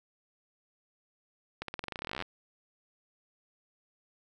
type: accelerating click train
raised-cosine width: 0.3 ms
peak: -20 dBFS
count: 22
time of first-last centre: 1.62-2.223 s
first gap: 63 ms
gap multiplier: 0.91
effects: none